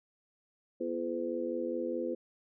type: harmonic tone with a mistuned harmonic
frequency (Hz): 84.8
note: E2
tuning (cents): +50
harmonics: 3 / 4 / 5 / 6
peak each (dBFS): -39 / -36 / -40 / -36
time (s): 0.8-2.15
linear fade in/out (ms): 10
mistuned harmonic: 3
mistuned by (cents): -66
effects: none

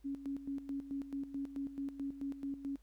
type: tone with tremolo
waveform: sine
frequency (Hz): 277.2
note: C#4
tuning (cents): 0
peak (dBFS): -36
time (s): 0.04-2.77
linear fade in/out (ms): 20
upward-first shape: square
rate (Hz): 4.6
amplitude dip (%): 70
effects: added 50 Hz sine -61 dBFS peak until 2.82 s + pink hiss -75 dBFS RMS until 2.82 s

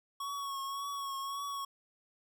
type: tone with vibrato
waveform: square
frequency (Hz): 1108.7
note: C#6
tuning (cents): 0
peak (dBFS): -37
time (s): 0.2-1.65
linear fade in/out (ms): 5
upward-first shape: triangle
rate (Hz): 1.8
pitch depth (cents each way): 39
effects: none

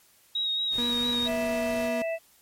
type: tone with vibrato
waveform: sine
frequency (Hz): 3784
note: A#7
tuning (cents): +25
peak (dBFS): -25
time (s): 0.35-1.28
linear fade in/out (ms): 5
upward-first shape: sine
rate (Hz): 4.4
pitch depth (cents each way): 26
type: noise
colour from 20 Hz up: pink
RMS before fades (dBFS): -43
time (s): 0.7-1.91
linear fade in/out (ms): 50
type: tone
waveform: 35% pulse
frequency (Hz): 240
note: B3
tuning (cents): -49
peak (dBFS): -28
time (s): 0.78-2.02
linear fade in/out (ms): 2
type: harmonic tone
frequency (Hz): 658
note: E5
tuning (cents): -3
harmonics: 1 / 3 / 4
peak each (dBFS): -27 / -40 / -38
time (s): 1.25-2.19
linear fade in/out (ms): 50
effects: white hiss -60 dBFS RMS until 2.41 s + MP3 64 kbps

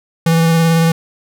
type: tone with vibrato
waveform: square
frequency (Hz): 164.81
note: E3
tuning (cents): 0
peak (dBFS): -10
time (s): 0.26-0.92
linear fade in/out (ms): 5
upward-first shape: triangle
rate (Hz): 18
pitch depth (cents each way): 20
effects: none

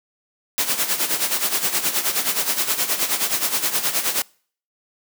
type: noise with tremolo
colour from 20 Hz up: white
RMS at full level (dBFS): -19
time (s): 0.58-4.22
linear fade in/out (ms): 0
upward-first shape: sine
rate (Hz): 9.5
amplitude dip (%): 70
effects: noise-tail reverb RT60 0.5 s tail -26 dB re dry + high-pass 200 Hz 12 dB/octave

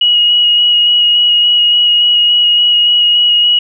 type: tone with vibrato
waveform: sine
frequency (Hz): 2899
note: F#7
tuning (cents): -36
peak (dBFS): -6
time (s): 0.01-3.59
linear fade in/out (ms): 5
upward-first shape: square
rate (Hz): 3.5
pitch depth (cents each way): 9
effects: none

